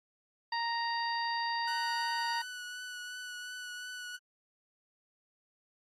harmonic tone, 932.3 Hz, A#5, in tune, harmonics 1 / 2 / 3 / 4 / 5, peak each -33 / -37 / -47 / -48 / -39 dBFS, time 0.52-2.42 s, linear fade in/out 5 ms
sawtooth tone with vibrato, 1480 Hz, F#6, in tune, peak -37 dBFS, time 1.67-4.17 s, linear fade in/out 10 ms, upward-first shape triangle, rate 2.8 Hz, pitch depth 20 cents each way
effects low-pass 10000 Hz 12 dB/octave + AAC 48 kbps

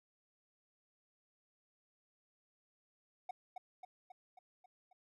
triangle tone with echo, 741 Hz, F#5, 2 cents sharp, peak -37 dBFS, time 3.29-3.31 s, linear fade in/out 5 ms, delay 270 ms, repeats 6, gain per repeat -4 dB, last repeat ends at 4.93 s, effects none

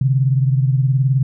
sine beating tone pair, 130.81 / 149.81 Hz, C3 / D3, 0 / +35 cents, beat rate 19 Hz, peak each -13 / -20 dBFS, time 0.01-1.23 s, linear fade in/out 5 ms, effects none

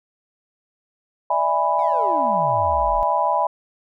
sine chord, E dominant seventh, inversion third, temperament just, 593.3 / 659.3 / 824.1 / 988.9 Hz, D5 / E5 / G#5 / B5, +18 / 0 / -14 / +2 cents, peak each -25 / -24 / -22 / -20 dBFS, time 1.3-3.47 s, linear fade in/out 5 ms
triangle exponential sweep, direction down, 784 to 35.21 Hz, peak -26 dBFS, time 1.79-3.03 s, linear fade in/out 0 ms
effects none

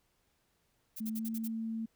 violet noise bursts, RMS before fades -43 dBFS, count 6, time 0.96-1.48 s, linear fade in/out 10 ms, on 45 ms, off 50 ms
sine tone with pitch glide, 220 to 224.5 Hz, A3 to A3, 0 to +35 cents, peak -34 dBFS, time 1-1.86 s, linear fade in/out 10 ms, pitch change +35 cents, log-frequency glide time 1.11-1.26 s
effects pink hiss -75 dBFS RMS until 1.95 s

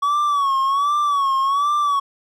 triangle tone with vibrato, 1126 Hz, C#6, 27 cents sharp, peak -14 dBFS, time 0.02-2 s, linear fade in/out 10 ms, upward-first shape sine, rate 1.3 Hz, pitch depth 86 cents each way, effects none

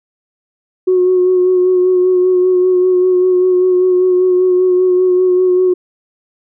sine tone with vibrato, 365.9 Hz, F#4, 19 cents flat, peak -7 dBFS, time 0.87-5.74 s, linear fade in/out 10 ms, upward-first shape sine, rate 5.1 Hz, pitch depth 23 cents each way, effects tanh soft clip ceiling -3 dBFS

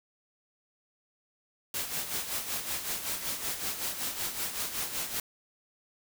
white noise with tremolo, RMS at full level -32 dBFS, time 1.74-5.2 s, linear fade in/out 2 ms, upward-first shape sine, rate 5.3 Hz, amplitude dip 60%, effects none

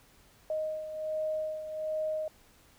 sine beating tone pair, 622.3 / 623.6 Hz, D#5 / D#5, 0 / +4 cents, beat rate 1.3 Hz, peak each -32 / -39 dBFS, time 0.5-2.28 s, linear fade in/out 2 ms, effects pink hiss -61 dBFS RMS until 2.78 s

